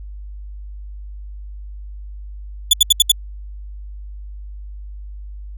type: tone bursts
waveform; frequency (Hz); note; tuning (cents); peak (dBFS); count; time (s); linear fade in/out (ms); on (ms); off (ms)
sawtooth; 3458; A7; -31; -4; 5; 2.71-3.118; 5; 24; 72
effects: added 50 Hz sine -30 dBFS peak until 5.57 s